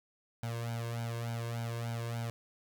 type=tone with flanger; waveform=sawtooth; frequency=116.6 Hz; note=A#2; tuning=1 cent sharp; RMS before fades=-37 dBFS; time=0.43-2.3 s; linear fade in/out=0 ms; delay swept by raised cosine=1.3 to 1.88 ms; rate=3.4 Hz; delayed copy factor=+0.95; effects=none